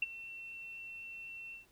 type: tone with ADSR envelope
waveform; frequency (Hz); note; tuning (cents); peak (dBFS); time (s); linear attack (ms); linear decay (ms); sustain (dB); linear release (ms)
sine; 2702; E7; +42; -27; 0.02-1.66; 5; 24; -17; 130
effects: pink hiss -68 dBFS RMS until 1.71 s